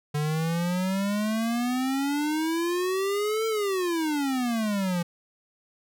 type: exponential two-way sweep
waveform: square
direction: up then down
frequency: 146.83 to 450.8 to 169.7 Hz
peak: -25 dBFS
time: 0.14-5.03 s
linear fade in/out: 10 ms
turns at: 3.47 s
effects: none